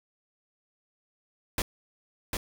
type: noise with echo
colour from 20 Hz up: pink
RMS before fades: -28 dBFS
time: 1.58-1.62 s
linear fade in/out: 2 ms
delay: 750 ms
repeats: 1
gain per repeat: -3 dB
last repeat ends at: 2.37 s
effects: none